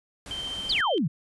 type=noise; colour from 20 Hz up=pink; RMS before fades=-41 dBFS; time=0.26-0.81 s; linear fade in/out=2 ms
type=tone with tremolo; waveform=sine; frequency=3126 Hz; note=G7; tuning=6 cents flat; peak=-30 dBFS; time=0.31-0.98 s; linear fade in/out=0 ms; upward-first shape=square; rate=15 Hz; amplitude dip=25%
type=exponential sweep; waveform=sine; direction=down; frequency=5180 to 132 Hz; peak=-22 dBFS; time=0.69-1.08 s; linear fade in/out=10 ms
effects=resampled to 24000 Hz